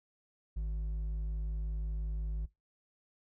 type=tone with hard clipping; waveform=sine; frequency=52.8 Hz; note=G#1; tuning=29 cents sharp; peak=-34 dBFS; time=0.56-2.46 s; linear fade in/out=10 ms; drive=4 dB; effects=noise-tail reverb RT60 0.2 s tail -21 dB re dry